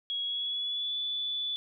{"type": "tone with pitch glide", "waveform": "sine", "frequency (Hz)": [3322, 3467], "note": ["G#7", "A7"], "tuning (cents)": [0, -26], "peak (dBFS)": -30, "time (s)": [0.1, 1.56], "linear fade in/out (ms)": 0, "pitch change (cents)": 74, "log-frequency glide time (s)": [0.22, 0.97], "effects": []}